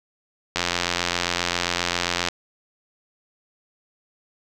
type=click train; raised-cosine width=0.2 ms; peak=-4 dBFS; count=152; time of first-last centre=0.56-2.286 s; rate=87.5 Hz; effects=none